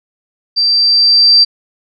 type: tone with level ramp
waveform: sine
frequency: 4690 Hz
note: D8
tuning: 3 cents flat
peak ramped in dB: -9 to -3 dBFS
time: 0.56-1.45 s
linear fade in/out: 20 ms
effects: none